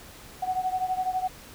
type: beating tone pair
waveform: sine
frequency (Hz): 740 / 752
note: F#5 / F#5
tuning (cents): 0 / +28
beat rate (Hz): 12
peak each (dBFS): -27 / -30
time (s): 0.42-1.28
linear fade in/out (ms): 10
effects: pink hiss -47 dBFS RMS until 1.54 s